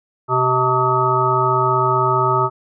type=harmonic tone with a mistuned harmonic; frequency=127.9 Hz; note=C3; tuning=39 cents flat; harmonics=1 / 3 / 5 / 7 / 9 / 10; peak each=-22 / -21 / -25 / -20 / -22 / -18 dBFS; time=0.28-2.5 s; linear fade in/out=50 ms; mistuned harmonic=10; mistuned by=-17 cents; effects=none